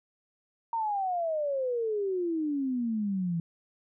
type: exponential sweep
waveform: sine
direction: down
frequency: 932.3 to 164 Hz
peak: -27 dBFS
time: 0.73-3.4 s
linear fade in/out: 2 ms
effects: none